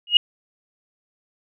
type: tone with exponential growth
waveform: sine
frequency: 2874 Hz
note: F7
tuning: 49 cents sharp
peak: -5 dBFS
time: 0.07-0.17 s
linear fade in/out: 2 ms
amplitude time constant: 21 ms
effects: none